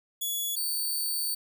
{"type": "tone pair in turn", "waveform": "5% pulse", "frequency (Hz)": [3400, 4538], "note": ["G#7", "C#8"], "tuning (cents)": [40, 40], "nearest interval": "perfect fourth", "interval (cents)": 500, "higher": "second", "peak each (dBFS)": -21, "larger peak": "neither", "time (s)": [[0.21, 0.56], [0.56, 1.35]], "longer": "second", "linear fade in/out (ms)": 10, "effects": []}